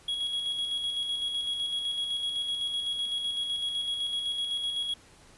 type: tone with tremolo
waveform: triangle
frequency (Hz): 3322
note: G#7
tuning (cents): 0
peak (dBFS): -26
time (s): 0.08-4.94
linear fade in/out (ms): 5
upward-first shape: square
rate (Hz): 7.9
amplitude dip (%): 35
effects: pink hiss -56 dBFS RMS until 5.37 s + resampled to 24000 Hz